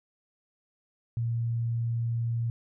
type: tone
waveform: sine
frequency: 116.54 Hz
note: A#2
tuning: in tune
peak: -26 dBFS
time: 1.17-2.5 s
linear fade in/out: 0 ms
effects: none